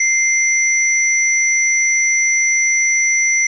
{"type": "tone pair together", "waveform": "sine", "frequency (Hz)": [2093, 5920], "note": ["C7", "F#8"], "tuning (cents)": [0, 0], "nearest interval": "octave + tritone", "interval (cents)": 1800, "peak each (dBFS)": [-14, -16], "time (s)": [0, 3.47], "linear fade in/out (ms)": 5, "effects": []}